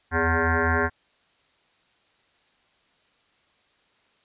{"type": "tone with frequency modulation", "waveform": "sine", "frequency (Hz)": 740, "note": "F#5", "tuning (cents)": 0, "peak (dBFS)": -19, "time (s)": [0.11, 0.9], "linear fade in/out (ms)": 50, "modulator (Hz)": 165, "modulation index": 6.4, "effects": ["white hiss -64 dBFS RMS until 4.24 s", "resampled to 8000 Hz"]}